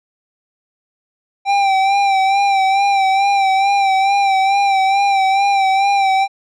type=tone with vibrato; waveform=square; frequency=784 Hz; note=G5; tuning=in tune; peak=-12 dBFS; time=1.45-6.28 s; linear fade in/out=50 ms; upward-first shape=sine; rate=2.3 Hz; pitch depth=42 cents each way; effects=low-pass 4000 Hz 12 dB/octave